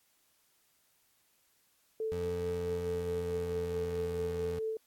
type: tone with tremolo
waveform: sine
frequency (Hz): 441.1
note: A4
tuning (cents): +4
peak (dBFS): -31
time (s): 2-4.77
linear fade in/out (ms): 2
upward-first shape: sine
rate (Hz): 4.6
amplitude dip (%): 35
type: tone with pitch glide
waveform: 25% pulse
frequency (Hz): 87.3 to 84.13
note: F2 to E2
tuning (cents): 0 to +36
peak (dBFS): -35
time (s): 2.12-4.59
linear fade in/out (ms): 0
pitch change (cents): -64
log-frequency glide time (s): 2.48-4.22
effects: white hiss -71 dBFS RMS until 4.86 s + AAC 64 kbps